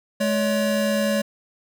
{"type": "tone pair together", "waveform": "square", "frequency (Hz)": [212.1, 566.2], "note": ["G#3", "C#5"], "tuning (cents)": [37, 37], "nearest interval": "octave + perfect fourth", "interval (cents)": 1700, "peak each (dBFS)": -23, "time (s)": [0.2, 1.22], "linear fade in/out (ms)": 10, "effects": []}